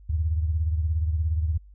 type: beating tone pair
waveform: sine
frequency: 78.1 / 95.1 Hz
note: D#2 / F#2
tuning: +7 / +48 cents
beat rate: 17 Hz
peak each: -22 / -31 dBFS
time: 0.09-1.58 s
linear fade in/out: 10 ms
effects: added 50 Hz sine -46 dBFS peak until 1.74 s